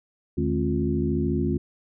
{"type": "tone cluster", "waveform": "sine", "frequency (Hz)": [80.6, 154.1, 215.4, 269.1, 353.4], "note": ["E2", "D#3", "A3", "C4", "F4"], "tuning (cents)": [-38, -16, -37, 49, 21], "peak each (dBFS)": -28, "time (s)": [0.37, 1.58], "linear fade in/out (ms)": 10, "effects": []}